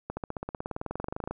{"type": "accelerating click train", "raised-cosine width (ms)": 1, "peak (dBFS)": -19, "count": 25, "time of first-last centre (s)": [0.1, 1.31], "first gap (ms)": 70, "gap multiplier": 0.97, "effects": []}